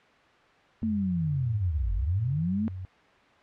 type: tone with pitch glide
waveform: sine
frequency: 90.2 to 92.79 Hz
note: F#2 to F#2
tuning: -44 to +5 cents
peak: -34 dBFS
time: 0.82-2.85 s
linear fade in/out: 0 ms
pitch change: +49 cents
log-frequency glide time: 1.69-2.59 s
type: linear two-way sweep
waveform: sine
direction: down then up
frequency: 227.1 to 43.98 to 227.1 Hz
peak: -25 dBFS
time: 0.83-2.68 s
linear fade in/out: 0 ms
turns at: 1.94 s
effects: white hiss -57 dBFS RMS until 3.42 s + low-pass 2000 Hz 12 dB/octave